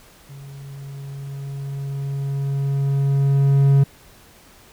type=tone with level ramp; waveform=triangle; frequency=138.59 Hz; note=C#3; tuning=in tune; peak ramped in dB=-34 to -8 dBFS; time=0.29-3.84 s; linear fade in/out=10 ms; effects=pink hiss -49 dBFS RMS until 4.72 s